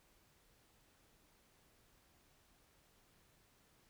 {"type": "silence", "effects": ["pink hiss -71 dBFS RMS until 3.89 s"]}